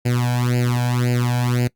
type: tone with flanger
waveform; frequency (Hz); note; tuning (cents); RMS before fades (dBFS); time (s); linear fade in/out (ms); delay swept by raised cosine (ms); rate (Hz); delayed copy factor
sawtooth; 122.5; B2; -14; -19; 0.05-1.68; 10; 0.42 to 1.27; 1.9; +1
effects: noise-tail reverb RT60 0.1 s tail -22 dB re dry + Opus 48 kbps